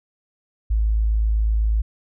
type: tone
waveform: sine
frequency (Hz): 54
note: A1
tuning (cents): -32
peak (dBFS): -16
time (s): 0.7-1.82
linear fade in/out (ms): 10
effects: none

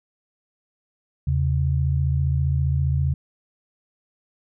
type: tone pair together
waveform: sine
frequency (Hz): 80.7 / 135.72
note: E2 / C#3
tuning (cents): -36 / -36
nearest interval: major sixth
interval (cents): 900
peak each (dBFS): -21 / -21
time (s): 1.27-3.14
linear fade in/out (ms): 5
effects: none

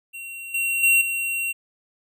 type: tone with level steps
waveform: square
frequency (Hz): 2741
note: F7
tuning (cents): -33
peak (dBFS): -34 / -22 / -15 / -24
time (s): 0.13-1.53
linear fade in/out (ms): 20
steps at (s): 0.54 / 0.83 / 1.01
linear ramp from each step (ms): 5
effects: none

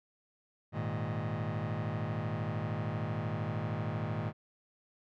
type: chord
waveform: sawtooth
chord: Ab suspended second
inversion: none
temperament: just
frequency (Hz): 103.83 / 116.8 / 155.74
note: Ab2 / Bb2 / Eb3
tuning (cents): 0 / +4 / +2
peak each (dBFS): -33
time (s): 0.72-4.33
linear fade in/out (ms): 50
effects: low-pass 2000 Hz 12 dB/octave

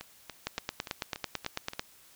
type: two click trains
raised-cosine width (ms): 0.2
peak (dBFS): -14 / -22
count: 13 / 7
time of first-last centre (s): 0.47-1.795 / 0.01-1.734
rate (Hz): 9.06 / 3.48
effects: white hiss -58 dBFS RMS until 2.15 s

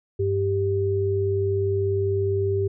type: tone pair together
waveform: sine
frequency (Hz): 98 / 393.1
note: G2 / G4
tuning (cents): 0 / +5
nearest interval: 2 octaves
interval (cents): 2405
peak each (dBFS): -24 / -22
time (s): 0.19-2.68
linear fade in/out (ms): 10
effects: none

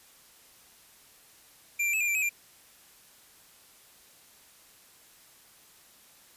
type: tone with pitch steps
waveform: square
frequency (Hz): 2371 / 2356 / 2596 / 2406 / 2350 / 2542 / 2381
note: D7 / D7 / E7 / D7 / D7 / D#7 / D7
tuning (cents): +16 / +5 / -27 / +41 / +1 / +36 / +23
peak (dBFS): -26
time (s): 1.79-2.294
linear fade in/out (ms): 10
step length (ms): 72
effects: white hiss -57 dBFS RMS until 6.36 s + resampled to 32000 Hz

